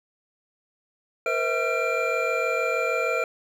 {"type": "tone cluster", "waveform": "triangle", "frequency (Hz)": [468.6, 515, 650, 1369, 2375], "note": ["A#4", "C5", "E5", "F6", "D7"], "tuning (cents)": [9, -28, -24, -35, 19], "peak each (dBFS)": -27, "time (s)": [1.26, 3.24], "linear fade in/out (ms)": 2, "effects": []}